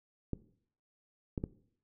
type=clicks; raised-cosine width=3 ms; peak=-21 dBFS; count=3; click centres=0.333 / 1.378 / 1.439 s; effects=noise-tail reverb RT60 0.6 s tail -18 dB re dry